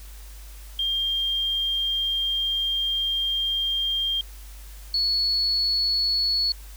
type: tone pair in turn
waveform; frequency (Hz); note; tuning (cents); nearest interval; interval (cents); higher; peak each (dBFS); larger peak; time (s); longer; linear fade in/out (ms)
sine; 3199 / 4395; G7 / C#8; +34 / -16; perfect fourth; 550; second; -22 / -20; second; 0.79-4.21 / 4.94-6.52; first; 2
effects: added 50 Hz sine -39 dBFS peak until 6.76 s + white hiss -49 dBFS RMS until 6.76 s